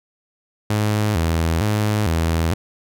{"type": "tone with vibrato", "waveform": "sawtooth", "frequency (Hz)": 93.2, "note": "F#2", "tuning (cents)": 13, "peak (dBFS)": -13, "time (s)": [0.7, 2.54], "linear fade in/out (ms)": 5, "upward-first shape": "square", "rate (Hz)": 1.1, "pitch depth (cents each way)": 220, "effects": []}